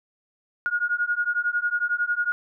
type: beating tone pair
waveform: sine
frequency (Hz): 1431 / 1442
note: F6 / F#6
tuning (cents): +42 / -45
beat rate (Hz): 11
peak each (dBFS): -25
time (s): 0.66-2.32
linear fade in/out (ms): 0
effects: none